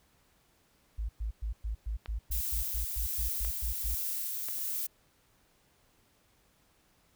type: tone bursts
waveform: sine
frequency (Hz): 54.1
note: A1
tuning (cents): -29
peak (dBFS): -31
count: 14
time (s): 0.98-3.95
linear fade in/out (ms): 10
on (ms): 110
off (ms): 110
type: clicks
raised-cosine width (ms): 0.3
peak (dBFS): -28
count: 3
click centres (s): 2.059 / 3.449 / 4.486
type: noise with tremolo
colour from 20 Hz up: violet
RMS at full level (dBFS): -34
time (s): 2.31-4.87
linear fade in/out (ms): 10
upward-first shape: sine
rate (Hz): 1.3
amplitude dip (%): 25
effects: pink hiss -68 dBFS RMS until 7.15 s